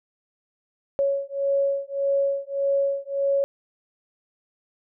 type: beating tone pair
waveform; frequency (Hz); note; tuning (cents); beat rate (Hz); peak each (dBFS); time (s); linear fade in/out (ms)
sine; 554.4 / 556.1; C#5 / C#5; 0 / +5; 1.7; -24; 0.99-3.44; 0
effects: none